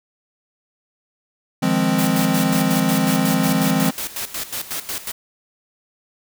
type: chord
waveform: square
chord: F minor seventh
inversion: third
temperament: equal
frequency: 155.56 / 174.61 / 207.7 / 261.6 Hz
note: Eb3 / F3 / Ab3 / C4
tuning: 0 / 0 / 0 / 0 cents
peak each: -26 / -22 / -22 / -21 dBFS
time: 1.62-3.91 s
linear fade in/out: 10 ms
type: noise with tremolo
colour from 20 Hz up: white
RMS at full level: -26 dBFS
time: 1.98-5.12 s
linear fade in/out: 10 ms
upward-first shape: square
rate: 5.5 Hz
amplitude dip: 75%
effects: none